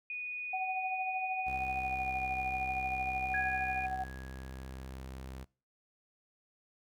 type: tone with pitch glide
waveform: sine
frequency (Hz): 2471 to 2437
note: D#7 to D#7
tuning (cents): -13 to -37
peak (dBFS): -36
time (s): 0.1-3.86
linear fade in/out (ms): 2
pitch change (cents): -24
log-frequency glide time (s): 1.78-2.12
type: tone with tremolo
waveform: sine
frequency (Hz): 752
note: F#5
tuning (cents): +28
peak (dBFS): -31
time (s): 0.53-4.04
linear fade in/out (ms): 5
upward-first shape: triangle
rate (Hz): 13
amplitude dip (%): 60
type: tone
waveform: sawtooth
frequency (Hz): 65.41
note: C2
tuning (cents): 0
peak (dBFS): -39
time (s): 1.46-5.45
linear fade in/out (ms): 20
type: tone with exponential decay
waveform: sine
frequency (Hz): 1661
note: G#6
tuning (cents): 0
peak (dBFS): -30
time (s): 3.34-4.95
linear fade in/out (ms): 2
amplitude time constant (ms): 350
effects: noise-tail reverb RT60 0.4 s tail -24 dB re dry